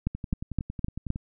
two click trains, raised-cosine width 5 ms, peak -13 / -21 dBFS, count 5 / 12, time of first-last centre 0.07-1.104 / 0.15-1.159 s, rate 3.87 / 10.9 Hz, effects none

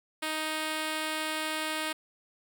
5% pulse tone, 312.1 Hz, D#4, 5 cents sharp, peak -19 dBFS, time 0.22-1.93 s, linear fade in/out 10 ms, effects none

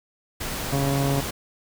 pink noise, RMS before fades -30 dBFS, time 0.4-1.31 s, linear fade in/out 10 ms
harmonic tone, 138.59 Hz, C#3, in tune, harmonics 1 / 2 / 3 / 4 / 5 / 6 / 7 / 8, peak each -23 / -27 / -31 / -32 / -32 / -41 / -38 / -41 dBFS, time 0.72-1.21 s, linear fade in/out 10 ms
effects none

